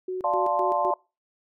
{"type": "tone with tremolo", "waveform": "sine", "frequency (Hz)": 370, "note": "F#4", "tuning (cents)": 0, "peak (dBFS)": -27, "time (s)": [0.08, 0.91], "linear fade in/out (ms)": 5, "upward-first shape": "square", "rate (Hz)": 3.9, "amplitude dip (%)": 80}
{"type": "chord", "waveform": "sine", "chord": "D minor seventh", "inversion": "none", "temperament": "equal", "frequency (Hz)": [587.3, 698.5, 880, 1046.5], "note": ["D5", "F5", "A5", "C6"], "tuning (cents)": [0, 0, 0, 0], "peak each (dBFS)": -27, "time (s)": [0.24, 0.94], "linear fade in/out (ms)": 2}
{"effects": ["noise-tail reverb RT60 0.3 s tail -26 dB re dry"]}